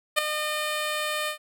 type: tone with ADSR envelope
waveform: 10% pulse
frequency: 607 Hz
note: D#5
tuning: 43 cents flat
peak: -8 dBFS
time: 0.16-1.38 s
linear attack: 25 ms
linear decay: 6 ms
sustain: -10 dB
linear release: 100 ms
effects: none